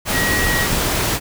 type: tone in noise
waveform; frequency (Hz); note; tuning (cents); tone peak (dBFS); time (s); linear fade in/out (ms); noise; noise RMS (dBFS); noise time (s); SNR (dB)
sine; 1905; A#6; +37; -19; 0.11-0.68; 50; pink; -19; 0.05-1.2; -3
effects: none